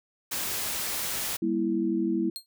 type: noise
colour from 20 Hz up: white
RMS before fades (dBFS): -31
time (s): 0.31-1.37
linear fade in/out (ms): 10
type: chord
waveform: sine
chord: E diminished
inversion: first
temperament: just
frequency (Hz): 197.78 / 237.3 / 329.6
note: G3 / Bb3 / E4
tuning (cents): +16 / +31 / 0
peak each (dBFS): -30 / -30 / -26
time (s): 1.42-2.3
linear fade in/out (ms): 5
type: tone with exponential decay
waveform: sawtooth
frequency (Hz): 4218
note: C8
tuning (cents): +13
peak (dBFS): -27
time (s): 2.36-2.46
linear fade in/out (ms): 0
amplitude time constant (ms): 20
effects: none